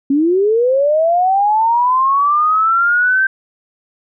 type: linear sweep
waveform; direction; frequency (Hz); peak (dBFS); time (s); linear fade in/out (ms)
sine; up; 267.4 to 1568; -10; 0.1-3.27; 5
effects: none